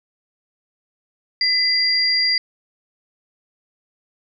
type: tone pair together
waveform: sine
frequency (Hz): 2020 / 4767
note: B6 / D8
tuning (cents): +39 / +25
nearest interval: octave + minor third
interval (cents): 1486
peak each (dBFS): -22 / -16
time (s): 1.41-2.38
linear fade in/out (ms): 2
effects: none